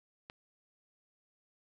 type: click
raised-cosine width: 0.3 ms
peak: -29 dBFS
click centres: 0.299 s
effects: none